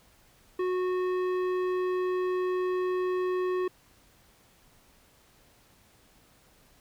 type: tone with tanh clipping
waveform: triangle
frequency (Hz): 366.3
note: F#4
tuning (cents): -17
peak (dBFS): -28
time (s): 0.59-3.68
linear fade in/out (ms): 5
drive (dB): 17
effects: pink hiss -61 dBFS RMS until 6.8 s